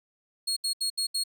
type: tone bursts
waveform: 30% pulse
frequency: 4300 Hz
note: C8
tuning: 47 cents sharp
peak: -23 dBFS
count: 5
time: 0.47-1.238 s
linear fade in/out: 10 ms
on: 96 ms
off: 72 ms
effects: none